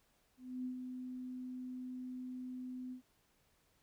sine tone with ADSR envelope, 253.4 Hz, B3, 45 cents sharp, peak -37 dBFS, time 0.37-3.02 s, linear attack 280 ms, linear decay 100 ms, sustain -5 dB, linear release 100 ms, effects pink hiss -74 dBFS RMS until 3.82 s

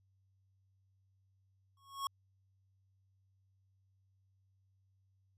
square tone with exponential growth, 1100 Hz, C#6, 14 cents flat, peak -33 dBFS, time 1.77-2.07 s, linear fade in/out 2 ms, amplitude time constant 64 ms, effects added 96 Hz sine -70 dBFS peak until 5.37 s + resampled to 32000 Hz

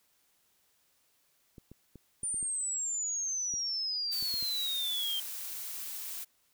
clicks, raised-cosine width 3 ms, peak -36 dBFS, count 10, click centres 1.582 / 1.716 / 1.957 / 2.233 / 2.343 / 2.428 / 3.539 / 4.226 / 4.341 / 4.427 s
sine exponential sweep, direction down, 9300 to 3136 Hz, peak -31 dBFS, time 2.23-5.2 s, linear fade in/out 5 ms
blue noise, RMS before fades -40 dBFS, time 4.11-6.25 s, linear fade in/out 20 ms
effects white hiss -71 dBFS RMS until 6.53 s

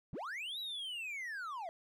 triangle linear two-way sweep, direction up then down, 93.7 to 3951 to 634 Hz, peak -38 dBFS, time 0.13-1.69 s, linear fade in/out 0 ms, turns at 0.59 s, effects none

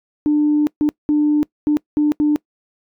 sine tone bursts at uneven times, 298.2 Hz, D4, 27 cents sharp, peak -11 dBFS, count 6, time 0.26-0.67 / 0.81-0.89 / 1.09-1.43 / 1.67-1.77 / 1.97-2.12 / 2.2-2.36 s, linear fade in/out 0 ms, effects noise-tail reverb RT60 0.1 s tail -24 dB re dry + tanh soft clip ceiling -8 dBFS

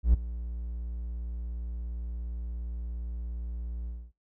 triangle tone with ADSR envelope, 58.6 Hz, A#1, 10 cents sharp, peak -13 dBFS, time 0.03-4.12 s, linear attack 110 ms, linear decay 7 ms, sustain -18 dB, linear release 250 ms, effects noise-tail reverb RT60 0.2 s tail -24 dB re dry

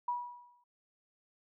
sine tone with exponential decay, 971 Hz, B5, 30 cents flat, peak -29 dBFS, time 0.08-0.64 s, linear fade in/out 5 ms, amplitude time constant 120 ms, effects none

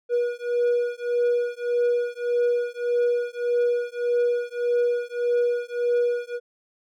triangle beating tone pair, 481.4 / 483.1 Hz, B4 / B4, -44 / -38 cents, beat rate 1.7 Hz, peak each -22 / -22 dBFS, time 0.09-6.4 s, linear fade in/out 50 ms, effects none

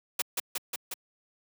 white noise with echo, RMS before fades -28 dBFS, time 0.19-0.22 s, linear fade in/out 5 ms, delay 180 ms, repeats 4, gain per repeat -2 dB, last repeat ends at 0.94 s, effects high-pass 200 Hz 12 dB/octave

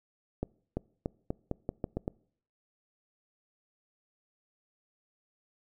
accelerating click train, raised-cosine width 2 ms, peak -18 dBFS, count 9, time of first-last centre 0.43-2.079 s, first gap 340 ms, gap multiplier 0.85, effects noise-tail reverb RT60 0.6 s tail -25 dB re dry

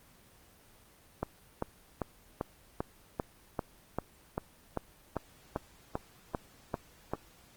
click train, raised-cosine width 1 ms, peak -17 dBFS, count 16, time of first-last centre 1.23-7.136 s, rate 2.54 Hz, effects pink hiss -60 dBFS RMS until 7.56 s + Opus 24 kbps

